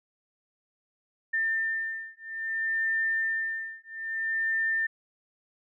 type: beating tone pair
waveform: sine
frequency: 1797 / 1797.6 Hz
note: A6 / A6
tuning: +36 / +37 cents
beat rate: 0.6 Hz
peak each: -30 dBFS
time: 1.33-4.87 s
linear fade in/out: 10 ms
effects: none